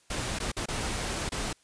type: noise with dropouts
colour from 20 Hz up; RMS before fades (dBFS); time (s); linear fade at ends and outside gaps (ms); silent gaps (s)
pink; -32; 0.1-1.53; 5; 0.388-0.4 / 0.518-0.566 / 0.658-0.684 / 1.292-1.319
effects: white hiss -64 dBFS RMS until 1.63 s + resampled to 22050 Hz

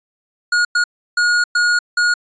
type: tone bursts at uneven times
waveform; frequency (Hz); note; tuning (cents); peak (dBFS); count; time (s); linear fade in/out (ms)
square; 1440; F#6; -47; -13; 5; 0.52-0.65 / 0.75-0.84 / 1.17-1.44 / 1.55-1.79 / 1.97-2.14; 5
effects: resampled to 16000 Hz

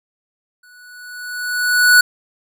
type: tone with exponential growth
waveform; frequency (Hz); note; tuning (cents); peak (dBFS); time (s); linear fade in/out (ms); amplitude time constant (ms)
square; 1475; F#6; -6; -6; 0.63-2.01; 5; 300
effects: none

